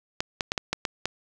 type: clicks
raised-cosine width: 0.2 ms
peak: -8 dBFS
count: 7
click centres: 0.205 / 0.408 / 0.519 / 0.578 / 0.73 / 0.852 / 1.056 s
effects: none